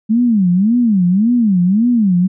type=tone with vibrato; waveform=sine; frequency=207.7 Hz; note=G#3; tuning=in tune; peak=-9 dBFS; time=0.09-2.28 s; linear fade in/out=20 ms; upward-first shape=sine; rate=1.8 Hz; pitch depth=290 cents each way; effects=none